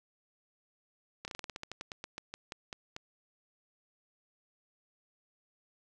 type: slowing click train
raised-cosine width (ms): 0.2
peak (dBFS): -23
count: 18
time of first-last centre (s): 1.25-2.964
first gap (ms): 29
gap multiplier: 1.14
effects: none